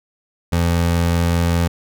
25% pulse tone, 85.2 Hz, F2, 42 cents flat, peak -11 dBFS, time 0.52-1.68 s, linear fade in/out 10 ms, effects none

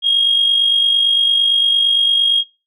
sine tone with amplitude modulation, 3261 Hz, G#7, 32 cents flat, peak -8 dBFS, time 0.02-2.44 s, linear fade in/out 50 ms, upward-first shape sine, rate 48.8 Hz, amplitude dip 55%, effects noise-tail reverb RT60 0.3 s tail -24 dB re dry + tanh soft clip ceiling -5 dBFS

